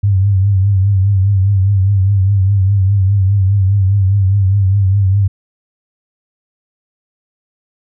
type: tone with vibrato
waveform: sine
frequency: 97.8 Hz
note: G2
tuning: 4 cents flat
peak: -8 dBFS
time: 0.03-5.28 s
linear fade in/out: 10 ms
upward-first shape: triangle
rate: 4.9 Hz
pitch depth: 88 cents each way
effects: none